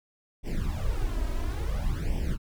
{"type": "noise with flanger", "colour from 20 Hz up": "brown", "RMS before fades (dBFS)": -28, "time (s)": [0.43, 2.38], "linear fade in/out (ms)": 50, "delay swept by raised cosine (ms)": [0.36, 3.16], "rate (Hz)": 0.58, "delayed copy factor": 0.9, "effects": []}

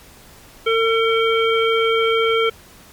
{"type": "harmonic tone", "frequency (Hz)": 452.2, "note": "A4", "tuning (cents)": 47, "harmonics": [1, 3, 5, 7], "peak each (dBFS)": [-16, -21, -23, -24], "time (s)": [0.66, 2.5], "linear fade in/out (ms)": 10, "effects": ["pink hiss -45 dBFS RMS until 2.92 s", "MP3 96 kbps"]}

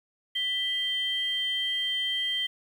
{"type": "tone pair together", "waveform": "sine", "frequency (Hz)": [1985, 3151], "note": ["B6", "G7"], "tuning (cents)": [8, 8], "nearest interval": "minor sixth", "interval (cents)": 800, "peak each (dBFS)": [-33, -26], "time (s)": [0.35, 2.47], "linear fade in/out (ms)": 10, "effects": ["tanh soft clip ceiling -19 dBFS", "9-bit"]}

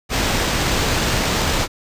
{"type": "noise with sample-and-hold", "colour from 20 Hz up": "pink", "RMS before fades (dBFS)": -19, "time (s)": [0.09, 1.68], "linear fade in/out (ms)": 50, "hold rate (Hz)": 11025, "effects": ["resampled to 32000 Hz"]}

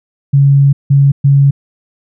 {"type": "tone bursts at uneven times", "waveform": "sine", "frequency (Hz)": 139.5, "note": "C#3", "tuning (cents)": 11, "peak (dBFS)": -4, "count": 3, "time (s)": [[0.33, 0.73], [0.9, 1.12], [1.24, 1.51]], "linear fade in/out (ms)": 10, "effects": []}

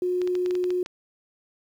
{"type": "tone", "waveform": "sine", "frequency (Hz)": 361.2, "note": "F#4", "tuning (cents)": -42, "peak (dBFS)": -22, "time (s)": [0.02, 0.83], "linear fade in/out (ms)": 2}
{"type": "clicks", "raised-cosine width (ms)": 0.2, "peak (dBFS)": -21, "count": 9, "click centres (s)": [0.217, 0.275, 0.353, 0.461, 0.509, 0.553, 0.641, 0.705, 0.861]}
{"effects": ["9-bit"]}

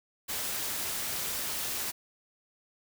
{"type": "noise with amplitude modulation", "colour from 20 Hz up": "white", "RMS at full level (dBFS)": -32, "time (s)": [0.28, 1.92], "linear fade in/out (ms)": 20, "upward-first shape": "sine", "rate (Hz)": 288, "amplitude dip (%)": 40, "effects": []}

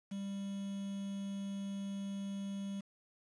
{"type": "tone with quantisation", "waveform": "triangle", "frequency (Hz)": 197.5, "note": "G3", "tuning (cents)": 13, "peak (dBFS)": -36, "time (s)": [0.11, 2.81], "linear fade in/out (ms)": 10, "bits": 9, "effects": ["resampled to 22050 Hz"]}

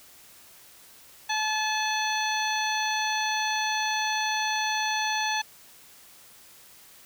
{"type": "harmonic tone", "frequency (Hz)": 863, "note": "A5", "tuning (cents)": -34, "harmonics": [1, 2, 3, 4, 5, 7], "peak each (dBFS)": [-28, -31, -33, -34, -35, -36], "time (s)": [1.29, 5.42], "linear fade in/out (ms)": 10, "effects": ["white hiss -52 dBFS RMS until 7.05 s"]}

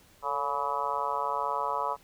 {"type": "harmonic tone with a mistuned harmonic", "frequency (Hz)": 141.7, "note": "C#3", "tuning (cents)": 38, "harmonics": [3, 4, 5, 6, 7, 8, 9], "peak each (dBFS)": [-40, -37, -38, -36, -31, -35, -36], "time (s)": [0.22, 1.97], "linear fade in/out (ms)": 50, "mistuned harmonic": 3, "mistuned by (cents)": 71, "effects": ["pink hiss -59 dBFS RMS until 2.03 s"]}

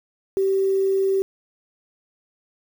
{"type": "tone with quantisation", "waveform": "sine", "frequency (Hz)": 387, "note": "G4", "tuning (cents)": -22, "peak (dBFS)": -17, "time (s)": [0.37, 1.22], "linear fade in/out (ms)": 0, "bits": 7, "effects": []}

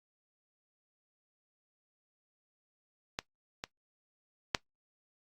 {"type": "clicks", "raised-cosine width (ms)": 0.2, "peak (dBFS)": [-15, -19, -8], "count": 3, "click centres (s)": [3.189, 3.639, 4.548], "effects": ["noise-tail reverb RT60 0.1 s tail -20 dB re dry", "Opus 48 kbps"]}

